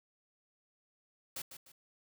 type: noise with echo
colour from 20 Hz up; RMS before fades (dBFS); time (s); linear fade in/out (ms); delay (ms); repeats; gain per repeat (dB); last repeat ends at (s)
white; -41; 1.36-1.42; 5; 150; 2; -9; 1.72
effects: none